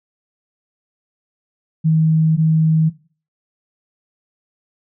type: tone pair in turn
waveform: sine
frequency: 158.9 / 158.9 Hz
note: D#3 / D#3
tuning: +37 / +37 cents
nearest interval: unison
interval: 0 cents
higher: neither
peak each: -11 dBFS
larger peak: neither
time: 1.84-2.37 / 2.37-2.9 s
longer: neither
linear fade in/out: 20 ms
effects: noise-tail reverb RT60 0.4 s tail -18 dB re dry